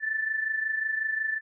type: tone pair together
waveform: sine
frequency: 1756 / 1781.5 Hz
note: A6 / A6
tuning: -4 / +21 cents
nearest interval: unison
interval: 25 cents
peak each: -27 / -33 dBFS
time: 0-1.41 s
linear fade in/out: 50 ms
effects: none